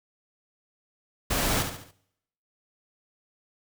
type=noise with echo; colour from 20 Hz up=pink; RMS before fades=-26 dBFS; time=1.3-1.63 s; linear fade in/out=10 ms; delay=71 ms; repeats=4; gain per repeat=-7 dB; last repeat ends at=1.914 s; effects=noise-tail reverb RT60 0.8 s tail -22 dB re dry